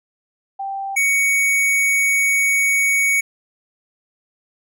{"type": "tone pair in turn", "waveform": ["sine", "square"], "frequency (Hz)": [784, 2235], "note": ["G5", "C#7"], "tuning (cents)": [0, 14], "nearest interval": "octave + tritone", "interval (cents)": 1814, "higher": "second", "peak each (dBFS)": [-23, -15], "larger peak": "second", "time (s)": [[0.59, 0.96], [0.96, 3.21]], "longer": "second", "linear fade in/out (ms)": 10, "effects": []}